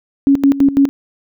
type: tone with tremolo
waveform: sine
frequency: 277.2 Hz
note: C#4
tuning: in tune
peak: -6 dBFS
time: 0.27-0.89 s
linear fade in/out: 0 ms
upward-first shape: square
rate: 6 Hz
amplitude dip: 80%
effects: none